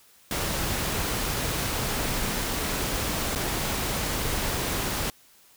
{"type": "noise with dropouts", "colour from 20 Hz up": "pink", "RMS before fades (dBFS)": -28, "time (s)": [0.31, 5.1], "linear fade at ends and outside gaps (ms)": 1, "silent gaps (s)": [3.351, 3.358], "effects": ["white hiss -57 dBFS RMS until 5.56 s"]}